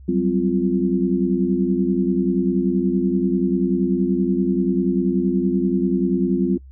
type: tone cluster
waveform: sine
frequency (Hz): 184.6 / 195 / 259.8 / 346.7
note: F#3 / G3 / C4 / F4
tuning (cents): -4 / -9 / -12 / -13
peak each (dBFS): -22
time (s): 0.08-6.58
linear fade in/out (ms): 10
effects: noise-tail reverb RT60 0.1 s tail -24 dB re dry + added 66 Hz sine -39 dBFS peak until 6.71 s